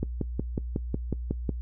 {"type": "click train", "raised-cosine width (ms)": 3, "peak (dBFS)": -14, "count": 9, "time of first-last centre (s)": [0.03, 1.493], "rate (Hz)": 5.47, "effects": ["noise-tail reverb RT60 0.1 s tail -21 dB re dry", "added 60 Hz sine -31 dBFS peak until 1.61 s"]}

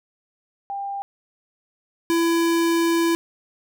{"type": "tone pair in turn", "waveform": ["sine", "square"], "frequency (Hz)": [796, 334.7], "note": ["G5", "E4"], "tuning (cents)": [26, 26], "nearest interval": "octave + minor third", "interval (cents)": 1500, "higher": "first", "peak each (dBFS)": [-26, -18], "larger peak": "second", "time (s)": [[0.7, 1.02], [2.1, 3.15]], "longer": "second", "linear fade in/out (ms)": 0, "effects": []}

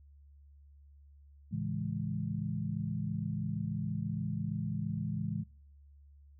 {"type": "chord", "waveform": "sine", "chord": "A major seventh", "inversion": "none", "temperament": "equal", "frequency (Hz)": [110, 138.59, 164.81, 207.7], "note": ["A2", "C#3", "E3", "G#3"], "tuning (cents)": [0, 0, 0, 0], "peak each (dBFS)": [-38, -40, -37, -38], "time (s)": [1.51, 5.44], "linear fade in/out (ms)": 20, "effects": ["noise-tail reverb RT60 0.7 s tail -26 dB re dry", "added 71 Hz sine -55 dBFS peak until 6.39 s"]}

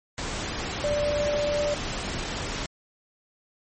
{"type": "tone in noise", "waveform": "sine", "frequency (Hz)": 587.3, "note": "D5", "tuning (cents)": 0, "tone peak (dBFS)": -23, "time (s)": [0.84, 1.74], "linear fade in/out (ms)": 0, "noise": "pink", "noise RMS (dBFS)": -31, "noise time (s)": [0.18, 2.66], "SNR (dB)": 5, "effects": ["MP3 32 kbps"]}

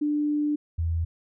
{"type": "tone pair in turn", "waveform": "sine", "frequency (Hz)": [296.4, 82.86], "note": ["D4", "E2"], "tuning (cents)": [16, 9], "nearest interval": "octave + minor seventh", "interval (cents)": 2207, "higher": "first", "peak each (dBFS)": [-22, -23], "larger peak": "first", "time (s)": [[0.01, 0.56], [0.78, 1.05]], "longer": "first", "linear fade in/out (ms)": 10, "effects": []}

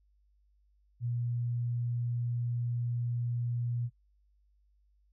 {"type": "tone", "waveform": "sine", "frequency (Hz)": 120, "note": "B2", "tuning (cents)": -49, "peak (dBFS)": -30, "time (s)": [1, 3.9], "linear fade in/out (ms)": 50, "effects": ["noise-tail reverb RT60 0.1 s tail -21 dB re dry", "added 50 Hz sine -65 dBFS peak until 5.12 s"]}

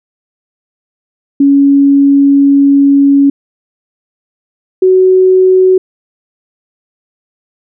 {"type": "tone pair in turn", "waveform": "sine", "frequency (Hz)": [279.5, 373.1], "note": ["C#4", "F#4"], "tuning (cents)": [14, 14], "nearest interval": "perfect fourth", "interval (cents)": 500, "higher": "second", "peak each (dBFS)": -3, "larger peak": "neither", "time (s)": [[1.4, 3.3], [4.82, 5.78]], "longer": "first", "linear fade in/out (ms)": 5, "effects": []}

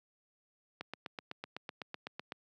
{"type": "click train", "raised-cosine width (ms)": 0.3, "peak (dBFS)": -24, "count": 13, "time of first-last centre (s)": [0.81, 2.321], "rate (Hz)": 7.94, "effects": ["high-pass 150 Hz 12 dB/octave"]}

